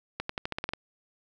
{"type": "accelerating click train", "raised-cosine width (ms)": 0.3, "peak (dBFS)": -15, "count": 9, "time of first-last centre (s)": [0.2, 0.735], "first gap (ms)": 94, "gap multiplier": 0.9, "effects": []}